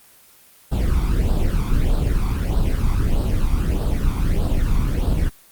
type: noise with flanger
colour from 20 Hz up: brown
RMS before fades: -18 dBFS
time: 0.71-5.3 s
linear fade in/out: 20 ms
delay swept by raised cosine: 0.23 to 0.89 ms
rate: 1.6 Hz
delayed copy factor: +0.75
effects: white hiss -50 dBFS RMS until 5.51 s + Opus 24 kbps